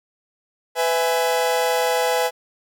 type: chord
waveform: 40% pulse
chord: E major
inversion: second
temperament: equal with one note detuned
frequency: 500.5 / 659.3 / 830.6 Hz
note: B4 / E5 / G#5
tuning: +23 / 0 / 0 cents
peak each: -20 / -24 / -22 dBFS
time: 0.75-2.31 s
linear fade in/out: 50 ms
effects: none